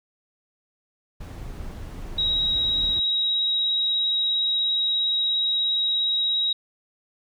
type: noise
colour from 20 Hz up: brown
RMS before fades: -35 dBFS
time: 1.2-3 s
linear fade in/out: 10 ms
type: tone with vibrato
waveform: sine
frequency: 3823 Hz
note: A#7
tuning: 43 cents sharp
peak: -20 dBFS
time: 2.18-6.53 s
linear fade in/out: 5 ms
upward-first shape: triangle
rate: 17 Hz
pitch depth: 13 cents each way
effects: none